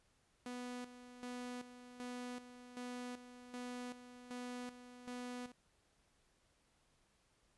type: tone with tremolo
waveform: sawtooth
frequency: 246.9 Hz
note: B3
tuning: in tune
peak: -40 dBFS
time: 0.46-5.52 s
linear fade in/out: 2 ms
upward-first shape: square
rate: 1.3 Hz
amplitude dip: 70%
effects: pink hiss -75 dBFS RMS until 7.57 s + resampled to 24000 Hz